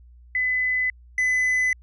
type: tone pair in turn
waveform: sine / triangle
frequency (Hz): 2010 / 2010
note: B6 / B6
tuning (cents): +30 / +30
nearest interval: unison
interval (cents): 0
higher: neither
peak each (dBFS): -20 / -17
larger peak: second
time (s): 0.35-0.9 / 1.18-1.73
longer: neither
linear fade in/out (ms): 2
effects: added 60 Hz sine -46 dBFS peak until 1.82 s + resampled to 24000 Hz